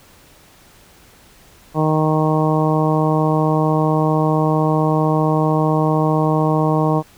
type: harmonic tone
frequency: 155.56 Hz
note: D#3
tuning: in tune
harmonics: 1 / 2 / 3 / 4 / 5 / 6 / 7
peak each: -17 / -20 / -22 / -23 / -24 / -25 / -25 dBFS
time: 1.74-7.03 s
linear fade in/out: 50 ms
effects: pink hiss -48 dBFS RMS until 7.17 s